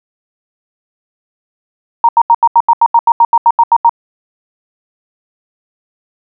sine tone bursts, 932.3 Hz, A#5, in tune, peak -3 dBFS, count 15, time 2.04-3.894 s, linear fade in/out 2 ms, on 48 ms, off 81 ms, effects none

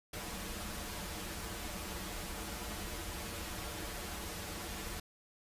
pink noise with comb filter, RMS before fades -42 dBFS, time 0.13-5 s, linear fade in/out 5 ms, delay 7.6 ms, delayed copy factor -0.8, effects resampled to 32000 Hz

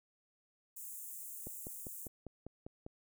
white high-pass noise, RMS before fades -47 dBFS, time 0.76-2.08 s, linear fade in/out 10 ms, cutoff 7000 Hz, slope 48 dB/octave
click train, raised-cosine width 2 ms, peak -32 dBFS, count 8, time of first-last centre 1.47-2.864 s, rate 5.02 Hz
effects none

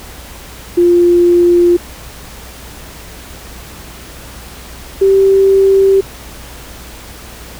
sine tone pair in turn, 349.2 / 388.7 Hz, F4 / G4, 0 / -15 cents, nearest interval major second, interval 185 cents, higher second, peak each -5 dBFS, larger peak neither, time 0.77-1.77 / 5.01-6.01 s, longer neither, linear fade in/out 10 ms, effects added 60 Hz sine -35 dBFS peak until 7.59 s + pink hiss -33 dBFS RMS until 7.59 s

